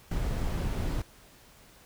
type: noise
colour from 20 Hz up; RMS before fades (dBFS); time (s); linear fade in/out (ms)
brown; -30; 0.11-1.02; 5
effects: pink hiss -56 dBFS RMS until 1.85 s